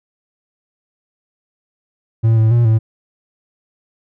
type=tone with pitch steps; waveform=triangle; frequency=113 / 110.8 / 118.7 / 111 Hz; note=A2 / A2 / A#2 / A2; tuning=+47 / +13 / +32 / +16 cents; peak=-7 dBFS; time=2.23-2.79 s; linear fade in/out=20 ms; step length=140 ms; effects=none